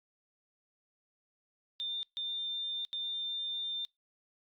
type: tone bursts at uneven times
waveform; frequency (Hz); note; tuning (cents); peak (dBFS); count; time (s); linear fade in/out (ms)
sine; 3598; A7; +38; -34; 3; 1.8-2.03 / 2.17-2.85 / 2.93-3.85; 0
effects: noise-tail reverb RT60 0.2 s tail -24 dB re dry + Opus 48 kbps